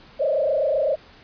sine tone with frequency modulation, 580 Hz, D5, 22 cents flat, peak -18 dBFS, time 0.19-0.96 s, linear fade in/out 20 ms, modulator 27.8 Hz, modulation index 2.1, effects pink hiss -49 dBFS RMS until 1.23 s + resampled to 11025 Hz

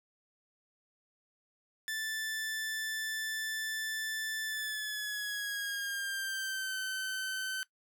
sawtooth tone with pitch glide, 1760 to 1532.2 Hz, A6 to G6, 0 to -40 cents, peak -31 dBFS, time 1.88-7.63 s, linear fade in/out 0 ms, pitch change -240 cents, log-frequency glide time 4.45-6.77 s, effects noise-tail reverb RT60 0.1 s tail -19 dB re dry

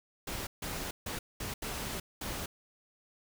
pink noise bursts at uneven times, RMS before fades -38 dBFS, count 6, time 0.27-0.47 / 0.62-0.91 / 1.06-1.19 / 1.4-1.54 / 1.62-2 / 2.21-2.46 s, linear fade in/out 5 ms, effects none

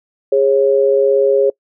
sine tone pair together, 410.5 / 547 Hz, G#4 / C#5, -20 / -23 cents, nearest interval perfect fourth, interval 497 cents, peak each -12 dBFS, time 0.32-1.5 s, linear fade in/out 5 ms, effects noise-tail reverb RT60 0.1 s tail -25 dB re dry

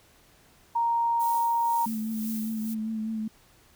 sine tone, 932.3 Hz, A#5, in tune, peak -22 dBFS, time 0.75-1.86 s, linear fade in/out 10 ms
violet noise with tremolo, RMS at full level -38 dBFS, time 1.19-2.75 s, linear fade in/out 20 ms, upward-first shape sine, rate 2 Hz, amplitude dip 60%
sine tone with vibrato, 220 Hz, A3, in tune, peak -28 dBFS, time 1.86-3.28 s, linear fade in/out 5 ms, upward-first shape triangle, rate 5 Hz, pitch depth 32 cents each way
effects pink hiss -59 dBFS RMS until 3.75 s

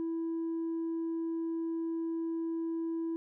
triangle tone with tanh clipping, 329.6 Hz, E4, in tune, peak -32 dBFS, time 0-3.16 s, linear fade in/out 0 ms, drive 6 dB, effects none

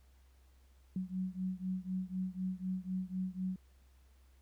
sine beating tone pair, 184.2 / 188.2 Hz, F#3 / F#3, -7 / +30 cents, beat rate 4 Hz, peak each -38 / -39 dBFS, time 0.96-3.56 s, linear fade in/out 2 ms, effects added 65 Hz sine -61 dBFS peak until 4.41 s + pink hiss -73 dBFS RMS until 4.41 s

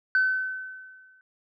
sine tone with exponential decay, 1522 Hz, F#6, 48 cents sharp, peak -16 dBFS, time 0.15-1.21 s, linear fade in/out 1 ms, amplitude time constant 230 ms, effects tanh soft clip ceiling -15 dBFS

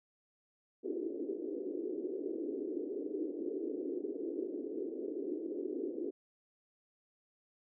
white band-pass noise, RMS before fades -39 dBFS, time 0.83-6.11 s, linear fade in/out 20 ms, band 290 to 420 Hz, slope 48 dB/octave, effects none

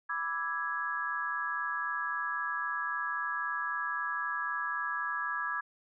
sine chord, E dominant seventh, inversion second, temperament equal, 987.8 / 1174.7 / 1318.5 / 1661.2 Hz, B5 / D6 / E6 / G#6, 0 / 0 / 0 / 0 cents, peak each -40 / -37 / -39 / -34 dBFS, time 0.09-5.61 s, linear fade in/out 10 ms, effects none

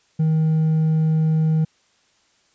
sine tone with hard clipping, 158 Hz, D#3, 27 cents sharp, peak -16 dBFS, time 0.19-1.65 s, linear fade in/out 10 ms, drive 2 dB, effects white hiss -61 dBFS RMS until 2.54 s + resampled to 16000 Hz

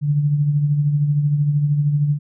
sine tone with tremolo, 146.3 Hz, D3, 6 cents flat, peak -12 dBFS, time 0.01-2.19 s, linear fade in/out 50 ms, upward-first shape triangle, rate 13 Hz, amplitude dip 55%, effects none

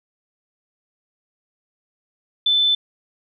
sine tone, 3520 Hz, A7, in tune, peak -14 dBFS, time 2.46-2.75 s, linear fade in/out 5 ms, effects none

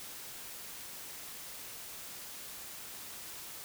silence, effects white hiss -46 dBFS RMS until 3.64 s

